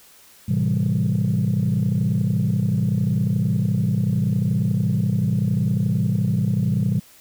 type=chord; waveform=sine; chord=A minor seventh; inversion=none; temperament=equal; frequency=110 / 130.81 / 164.81 / 196 Hz; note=A2 / C3 / E3 / G3; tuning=0 / 0 / 0 / 0 cents; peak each=-22 dBFS; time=0.48-7 s; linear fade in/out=10 ms; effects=tanh soft clip ceiling -12 dBFS + white hiss -50 dBFS RMS until 7.2 s